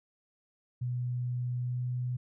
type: tone with pitch glide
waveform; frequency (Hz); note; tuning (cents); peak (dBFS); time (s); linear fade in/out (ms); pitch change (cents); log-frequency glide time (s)
sine; 123.47 to 124.47; B2 to B2; 0 to +14; -30; 0.81-2.17; 10; +14; 1.6-1.85
effects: none